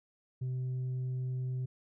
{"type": "tone with tanh clipping", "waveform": "sine", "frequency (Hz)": 127.9, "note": "C3", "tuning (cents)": -39, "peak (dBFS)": -33, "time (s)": [0.41, 1.66], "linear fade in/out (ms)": 10, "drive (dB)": 2, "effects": []}